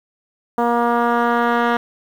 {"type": "tone with low-pass filter sweep", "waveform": "10% pulse", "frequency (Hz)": 237.1, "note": "A#3", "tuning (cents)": 30, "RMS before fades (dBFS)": -17, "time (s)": [0.58, 1.77], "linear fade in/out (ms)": 2, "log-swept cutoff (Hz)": [950, 2100], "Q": 1.3, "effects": ["7-bit"]}